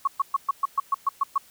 sine tone bursts, 1108.7 Hz, C#6, in tune, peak -18 dBFS, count 10, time 0.05-1.38 s, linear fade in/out 5 ms, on 25 ms, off 120 ms, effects white hiss -54 dBFS RMS until 1.5 s

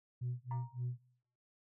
sine tone with tremolo, 123.47 Hz, B2, in tune, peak -33 dBFS, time 0.21-0.99 s, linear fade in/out 10 ms, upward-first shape sine, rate 3.5 Hz, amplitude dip 100%
sine tone with exponential decay, 937 Hz, A#5, 9 cents sharp, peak -38 dBFS, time 0.51-0.85 s, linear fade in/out 2 ms, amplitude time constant 73 ms
effects noise-tail reverb RT60 0.8 s tail -26 dB re dry + tanh soft clip ceiling -32 dBFS

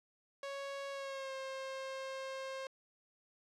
sawtooth tone with pitch glide, 554.4 to 532.4 Hz, C#5 to C5, 0 to +30 cents, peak -37 dBFS, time 0.43-2.67 s, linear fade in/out 2 ms, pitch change -70 cents, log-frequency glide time 0.91-1.33 s, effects low-pass 6000 Hz 12 dB/octave + 13-bit

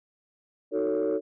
sine chord, D# half-diminished seventh, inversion none, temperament just, 311.1 / 373.4 / 448 / 560 Hz, D#4 / F#4 / A4 / C#5, 0 / +16 / +31 / +18 cents, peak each -29 / -29 / -26 / -29 dBFS, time 0.71-1.21 s, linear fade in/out 50 ms, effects tanh soft clip ceiling -19 dBFS

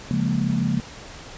sine chord, Bb minor seventh, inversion first, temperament equal, 138.59 / 174.61 / 207.7 / 233.1 Hz, Db3 / F3 / Ab3 / Bb3, 0 / 0 / 0 / 0 cents, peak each -25 dBFS, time 0.11-0.8 s, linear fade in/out 0 ms, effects pink hiss -40 dBFS RMS until 1.37 s + resampled to 16000 Hz

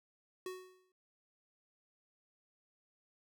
square tone with exponential decay, 370 Hz, F#4, in tune, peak -39 dBFS, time 0.46-0.92 s, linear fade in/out 2 ms, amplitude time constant 100 ms, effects none

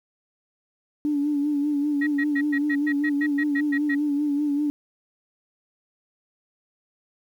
sine tone with vibrato, 290.9 Hz, D4, 16 cents flat, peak -20 dBFS, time 1.05-4.7 s, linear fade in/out 0 ms, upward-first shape sine, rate 5.1 Hz, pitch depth 48 cents each way
sine tone bursts, 1900 Hz, A#6, 33 cents sharp, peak -23 dBFS, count 12, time 2.01-3.952 s, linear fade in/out 10 ms, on 61 ms, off 110 ms
effects tanh soft clip ceiling -14 dBFS + 9-bit

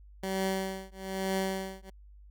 15% pulse tone with tremolo, 191.2 Hz, G3, 43 cents flat, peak -21 dBFS, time 0.23-1.9 s, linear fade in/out 5 ms, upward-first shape triangle, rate 1.1 Hz, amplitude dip 100%, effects added 50 Hz sine -50 dBFS peak until 2.3 s

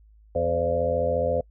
harmonic tone with a mistuned harmonic, 85.6 Hz, F2, 34 cents flat, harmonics 1 / 2 / 3 / 5 / 6 / 7 / 8, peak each -31 / -36 / -36 / -33 / -24 / -27 / -32 dBFS, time 0.35-1.41 s, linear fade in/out 5 ms, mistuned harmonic 7, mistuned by -32 cents, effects noise-tail reverb RT60 0.1 s tail -26 dB re dry + added 53 Hz sine -51 dBFS peak until 1.5 s

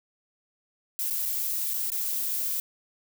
violet noise with dropouts, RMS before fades -29 dBFS, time 0.99-2.6 s, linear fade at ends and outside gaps 0 ms, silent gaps 1.1-1.107 / 1.253-1.258 / 1.737-1.741 / 1.902-1.919 s, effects none

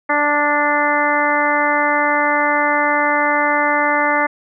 harmonic tone with a mistuned harmonic, 293.7 Hz, D4, in tune, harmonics 1 / 2 / 3 / 4 / 5 / 6 / 7, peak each -24 / -21 / -19 / -21 / -23 / -21 / -21 dBFS, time 0.09-4.27 s, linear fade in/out 10 ms, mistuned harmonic 5, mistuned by -15 cents, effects none

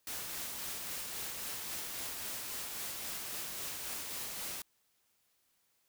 white noise with tremolo, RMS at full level -40 dBFS, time 0.07-4.62 s, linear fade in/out 2 ms, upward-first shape sine, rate 3.7 Hz, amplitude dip 25%, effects white hiss -75 dBFS RMS until 5.88 s

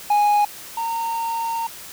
triangle tone pair in turn, 828 / 918.2 Hz, G#5 / A#5, -5 / -26 cents, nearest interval major second, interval 179 cents, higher second, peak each -12 / -20 dBFS, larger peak first, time 0.1-0.45 / 0.77-1.67 s, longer second, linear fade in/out 5 ms, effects white hiss -38 dBFS RMS until 1.92 s

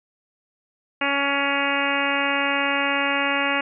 harmonic tone, 280.2 Hz, C#4, 19 cents sharp, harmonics 1 / 2 / 3 / 4 / 5 / 6 / 7 / 8 / 9 / 10, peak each -29 / -29 / -29 / -29 / -29 / -29 / -29 / -29 / -29 / -29 dBFS, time 1.01-3.61 s, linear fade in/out 5 ms, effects none

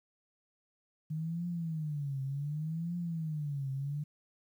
sine tone with vibrato, 153.2 Hz, D#3, 27 cents flat, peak -33 dBFS, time 1.1-4.04 s, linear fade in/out 10 ms, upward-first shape triangle, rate 0.67 Hz, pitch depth 240 cents each way, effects 11-bit

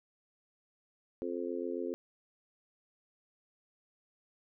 harmonic tone, 87.4 Hz, F2, 2 cents sharp, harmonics 3 / 4 / 5 / 6, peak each -40 / -38 / -39 / -43 dBFS, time 1.22-1.94 s, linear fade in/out 0 ms, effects none

